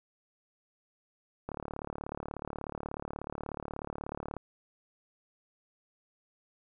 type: click train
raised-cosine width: 1 ms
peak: -23 dBFS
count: 106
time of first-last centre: 1.49-4.367 s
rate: 36.5 Hz
effects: none